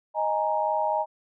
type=chord; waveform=sine; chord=D# suspended fourth; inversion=none; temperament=just; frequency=622.3 / 829.7 / 933.4 Hz; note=D#5 / G#5 / A#5; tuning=0 / -2 / +2 cents; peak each=-27 dBFS; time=0.14-1.06 s; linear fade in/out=50 ms; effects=none